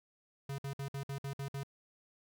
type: tone bursts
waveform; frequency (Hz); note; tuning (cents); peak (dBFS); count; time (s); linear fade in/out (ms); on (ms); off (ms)
square; 138.59; C#3; 0; -38; 8; 0.49-1.634; 5; 94; 56
effects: none